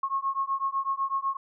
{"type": "beating tone pair", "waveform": "sine", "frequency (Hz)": [1084, 1092], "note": ["C#6", "C#6"], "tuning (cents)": [-39, -26], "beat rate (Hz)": 8, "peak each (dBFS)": -29, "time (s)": [0.03, 1.37], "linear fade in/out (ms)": 5, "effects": []}